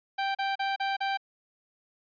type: tone bursts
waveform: sawtooth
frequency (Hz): 784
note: G5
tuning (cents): 0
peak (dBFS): -23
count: 5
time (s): 0.18-1.174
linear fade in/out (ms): 10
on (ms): 170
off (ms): 36
effects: resampled to 11025 Hz